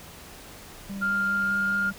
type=tone with vibrato; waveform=triangle; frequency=196 Hz; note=G3; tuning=in tune; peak=-30 dBFS; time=0.89-1.93 s; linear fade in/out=10 ms; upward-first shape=sine; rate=4.9 Hz; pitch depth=18 cents each way
type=tone with pitch glide; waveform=sine; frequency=1400 to 1409.7 Hz; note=F6 to F6; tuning=+4 to +16 cents; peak=-22 dBFS; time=1.01-1.91 s; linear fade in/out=20 ms; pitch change=+12 cents; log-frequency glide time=1.39-1.53 s
effects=tanh soft clip ceiling -16 dBFS + pink hiss -45 dBFS RMS until 1.98 s